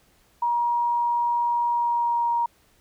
sine tone with pitch glide, 951 to 942.3 Hz, A#5 to A#5, +34 to +18 cents, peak -20 dBFS, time 0.42-2.46 s, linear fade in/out 5 ms, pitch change -16 cents, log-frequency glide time 1.68-2.3 s, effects pink hiss -61 dBFS RMS until 2.8 s

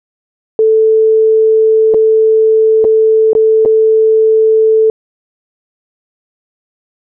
sine tone with dropouts, 440 Hz, A4, in tune, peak -5 dBFS, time 0.59-4.9 s, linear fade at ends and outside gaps 1 ms, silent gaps 1.939-1.944 / 2.843-2.849 / 3.332-3.351 / 3.651-3.658 s, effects none

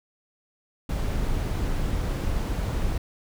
brown noise, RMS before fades -26 dBFS, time 0.89-2.98 s, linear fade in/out 5 ms, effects none

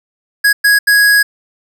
square tone bursts at uneven times, 1661.2 Hz, G#6, in tune, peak -7 dBFS, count 3, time 0.44-0.53 / 0.64-0.79 / 0.87-1.23 s, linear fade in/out 10 ms, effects none

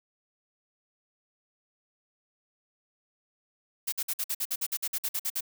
blue noise bursts, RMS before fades -30 dBFS, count 15, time 3.87-5.408 s, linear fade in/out 10 ms, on 54 ms, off 52 ms, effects none

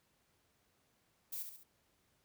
violet noise with echo, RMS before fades -42 dBFS, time 1.32-1.43 s, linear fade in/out 10 ms, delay 69 ms, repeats 3, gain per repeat -6 dB, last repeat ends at 1.637 s, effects pink hiss -75 dBFS RMS until 2.24 s + high-pass 60 Hz 12 dB/octave

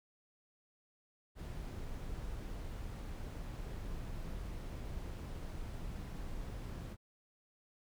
brown noise, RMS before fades -43 dBFS, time 1.35-6.97 s, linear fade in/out 50 ms, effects none

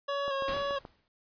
25% pulse tone with vibrato, 554.4 Hz, C#5, in tune, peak -26 dBFS, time 0.08-0.79 s, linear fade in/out 10 ms, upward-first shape square, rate 2.2 Hz, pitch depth 27 cents each way
click train, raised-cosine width 1 ms, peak -28 dBFS, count 5, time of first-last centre 0.28-0.851 s, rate 7 Hz
pink noise with exponential decay, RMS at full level -37 dBFS, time 0.48-1.08 s, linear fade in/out 1 ms, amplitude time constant 130 ms
effects noise-tail reverb RT60 0.1 s tail -26 dB re dry + resampled to 11025 Hz

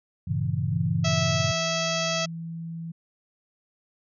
sine chord, G diminished seventh, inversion none, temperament equal, 98 / 116.54 / 138.59 / 164.81 Hz, G2 / Bb2 / Db3 / Fb3, 0 / 0 / 0 / 0 cents, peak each -29 / -30 / -28 / -30 dBFS, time 0.27-1.52 s, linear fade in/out 10 ms
sine tone, 165.5 Hz, E3, 7 cents sharp, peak -32 dBFS, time 0.72-2.92 s, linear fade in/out 10 ms
harmonic tone, 655 Hz, E5, 11 cents flat, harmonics 1 / 2 / 3 / 4 / 5 / 6 / 7 / 8 / 9 / 10, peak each -29 / -33 / -36 / -33 / -33 / -39 / -35 / -36 / -37 / -37 dBFS, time 1.04-2.26 s, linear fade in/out 10 ms
effects none

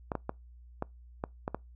clicks, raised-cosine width 1 ms, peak -18 dBFS, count 7, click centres 0.118 / 0.153 / 0.294 / 0.824 / 1.239 / 1.479 / 1.546 s, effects noise-tail reverb RT60 0.2 s tail -25 dB re dry + added 60 Hz sine -50 dBFS peak until 1.75 s

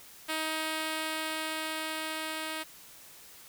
5% pulse tone with level ramp, 315.3 Hz, D#4, 23 cents sharp, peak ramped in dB -19 to -23 dBFS, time 0.28-2.64 s, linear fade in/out 20 ms, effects white hiss -52 dBFS RMS until 3.48 s

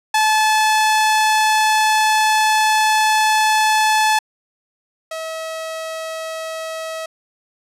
sawtooth tone pair in turn, 865 / 643.7 Hz, A5 / E5, -30 / -41 cents, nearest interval perfect fourth, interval 511 cents, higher first, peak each -9 / -21 dBFS, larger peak first, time 0.14-4.19 / 5.11-7.06 s, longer first, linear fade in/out 5 ms, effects low-pass 11000 Hz 12 dB/octave

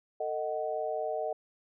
sine chord, D# diminished, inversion second, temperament just, 448 / 622.3 / 746.7 Hz, A4 / D#5 / F#5, +31 / 0 / +16 cents, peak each -36 / -33 / -36 dBFS, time 0.2-1.33 s, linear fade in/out 5 ms, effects none

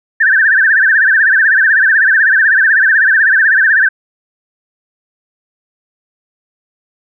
sine tone with vibrato, 1661.2 Hz, G#6, in tune, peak -6 dBFS, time 0.2-3.89 s, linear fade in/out 10 ms, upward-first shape sine, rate 16 Hz, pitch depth 160 cents each way, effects none

